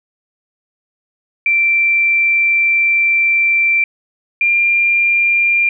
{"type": "tone pair in turn", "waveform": "sine", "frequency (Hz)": [2349, 2390], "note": ["D7", "D7"], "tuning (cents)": [0, 30], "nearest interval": "unison", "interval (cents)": 30, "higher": "second", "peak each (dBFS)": -10, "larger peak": "neither", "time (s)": [[1.46, 3.84], [4.41, 5.69]], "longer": "first", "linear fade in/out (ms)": 2, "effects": []}